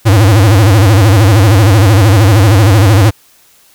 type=tone with vibrato; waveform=square; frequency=103.1 Hz; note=G#2; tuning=12 cents flat; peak=-4 dBFS; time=0.05-3.11 s; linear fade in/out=20 ms; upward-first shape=sine; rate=13 Hz; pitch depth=190 cents each way; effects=white hiss -46 dBFS RMS until 3.74 s